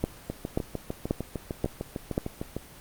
two click trains, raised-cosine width 2 ms, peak -11 / -17 dBFS, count 5 / 16, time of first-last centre 0.04-2.179 / 0.3-2.566 s, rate 1.87 / 6.62 Hz, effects pink hiss -48 dBFS RMS until 2.8 s + Opus 24 kbps

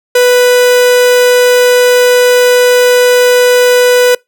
45% pulse tone, 494.4 Hz, B4, 2 cents sharp, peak -4 dBFS, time 0.15-4.15 s, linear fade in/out 5 ms, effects noise-tail reverb RT60 0.2 s tail -26 dB re dry

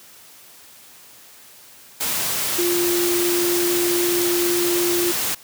sine tone in noise, 349.2 Hz, F4, in tune, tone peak -19 dBFS, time 2.58-5.12 s, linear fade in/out 10 ms, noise white, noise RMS -23 dBFS, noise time 2-5.35 s, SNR +1 dB, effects white hiss -46 dBFS RMS until 5.43 s + high-pass 80 Hz 12 dB/octave

